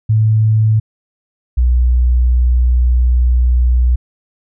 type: tone pair in turn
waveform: sine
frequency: 109.3 / 61.34 Hz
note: A2 / B1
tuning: -11 / -11 cents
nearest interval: minor seventh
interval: 1000 cents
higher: first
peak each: -8 dBFS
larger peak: neither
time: 0.09-0.8 / 1.57-3.96 s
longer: second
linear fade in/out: 10 ms
effects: none